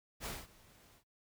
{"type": "noise with ADSR envelope", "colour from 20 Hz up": "pink", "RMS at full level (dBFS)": -40, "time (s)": [0.2, 1.04], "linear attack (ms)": 57, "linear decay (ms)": 210, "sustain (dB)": -23, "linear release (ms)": 85, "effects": ["noise-tail reverb RT60 0.1 s tail -21 dB re dry"]}